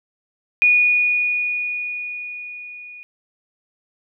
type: tone with level ramp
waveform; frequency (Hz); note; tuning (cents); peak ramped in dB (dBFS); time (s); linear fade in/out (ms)
sine; 2457; D#7; -22; -10 to -36; 0.62-3.03; 0
effects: none